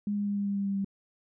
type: tone with pitch steps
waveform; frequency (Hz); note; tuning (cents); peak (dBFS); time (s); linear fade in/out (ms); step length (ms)
sine; 205.4 / 204.1 / 202.8 / 201.5 / 200.2 / 198.98 / 197.72 / 196.46; G#3 / G#3 / G#3 / G3 / G3 / G3 / G3 / G3; -19 / -30 / -41 / +48 / +37 / +26 / +15 / +4; -27; 0.07-0.846; 2; 97
effects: none